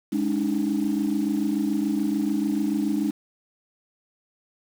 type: chord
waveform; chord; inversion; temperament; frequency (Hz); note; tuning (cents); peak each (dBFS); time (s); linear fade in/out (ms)
sine; Ab suspended fourth; none; equal with one note detuned; 207.7 / 284.2 / 311.1; Ab3 / Db4 / Eb4; 0 / +43 / 0; -25; 0.12-3.11; 10
effects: tanh soft clip ceiling -15 dBFS + 7-bit